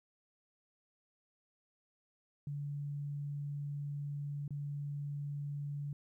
sine tone with dropouts, 144 Hz, D3, 34 cents flat, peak -37 dBFS, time 2.47-5.93 s, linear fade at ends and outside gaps 2 ms, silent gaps 4.479-4.506 s, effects 13-bit

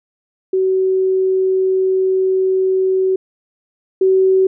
sine tone pair in turn, 377.5 / 379 Hz, F#4 / F#4, +35 / +42 cents, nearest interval unison, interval 7 cents, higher second, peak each -12 / -9 dBFS, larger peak second, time 0.53-3.16 / 4.01-4.47 s, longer first, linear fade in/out 5 ms, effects none

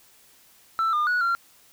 sine tone with pitch steps, 1329 / 1209 / 1463 / 1377 Hz, E6 / D6 / F#6 / F6, +14 / +50 / -20 / -25 cents, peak -18 dBFS, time 0.79-1.35 s, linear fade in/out 0 ms, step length 140 ms, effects tanh soft clip ceiling -19 dBFS + white hiss -56 dBFS RMS until 1.72 s

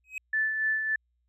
triangle tone with exponential growth, 2536 Hz, D#7, 32 cents sharp, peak -27 dBFS, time 0.04-0.18 s, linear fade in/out 2 ms, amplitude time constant 29 ms
sine tone with tremolo, 1752 Hz, A6, 8 cents flat, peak -23 dBFS, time 0.33-0.96 s, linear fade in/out 5 ms, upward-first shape sine, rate 3.5 Hz, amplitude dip 45%
effects added 60 Hz sine -70 dBFS peak until 1.28 s

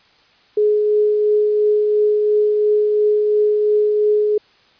sine tone with tremolo, 421.1 Hz, G#4, 24 cents sharp, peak -11 dBFS, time 0.57-4.38 s, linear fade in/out 5 ms, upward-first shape triangle, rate 2.9 Hz, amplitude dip 30%, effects white hiss -53 dBFS RMS until 4.79 s + resampled to 11025 Hz

